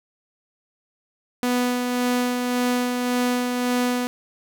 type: tone with tremolo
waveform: sawtooth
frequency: 246.9 Hz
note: B3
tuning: in tune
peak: -15 dBFS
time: 1.43-4.07 s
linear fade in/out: 0 ms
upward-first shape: sine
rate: 1.8 Hz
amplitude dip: 35%
effects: none